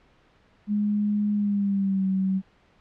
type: tone with pitch glide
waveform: sine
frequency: 207.7 to 190.46 Hz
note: G#3 to G3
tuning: 0 to -50 cents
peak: -21 dBFS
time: 0.67-2.42 s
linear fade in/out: 50 ms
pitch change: -150 cents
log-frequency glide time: 1.33-2.06 s
effects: pink hiss -60 dBFS RMS until 2.8 s + low-pass 3000 Hz 12 dB/octave